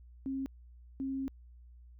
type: tone bursts at uneven times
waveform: sine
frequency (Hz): 268.6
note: C4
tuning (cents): +46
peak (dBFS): -33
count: 2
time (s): 0.26-0.46 / 1-1.28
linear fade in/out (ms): 0
effects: added 60 Hz sine -52 dBFS peak until 1.99 s